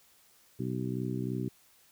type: harmonic tone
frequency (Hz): 63.1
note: B1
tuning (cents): +38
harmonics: 2 / 3 / 4 / 5 / 6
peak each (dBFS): -35 / -37 / -38 / -39 / -40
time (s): 0.59-1.49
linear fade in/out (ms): 10
effects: white hiss -63 dBFS RMS until 1.91 s